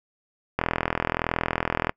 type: click train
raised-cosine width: 0.5 ms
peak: -7 dBFS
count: 55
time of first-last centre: 0.59-1.894 s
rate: 41.4 Hz
effects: noise-tail reverb RT60 0.1 s tail -26 dB re dry